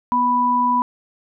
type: tone pair together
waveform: sine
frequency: 244.1 / 987.8 Hz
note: B3 / B5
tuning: -20 / 0 cents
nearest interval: 2 octaves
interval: 2420 cents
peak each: -23 / -15 dBFS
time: 0.12-0.82 s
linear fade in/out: 0 ms
effects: none